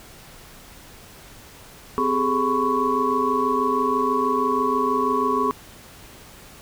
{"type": "tone cluster", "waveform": "sine", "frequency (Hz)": [257.2, 400.5, 426.7, 1003, 1111], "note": ["C4", "G4", "G#4", "B5", "C#6"], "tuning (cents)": [-30, 37, 47, 26, 4], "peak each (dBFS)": [-26, -27, -26, -26, -22], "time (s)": [1.98, 5.51], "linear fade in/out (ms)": 0, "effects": ["pink hiss -45 dBFS RMS until 6.61 s"]}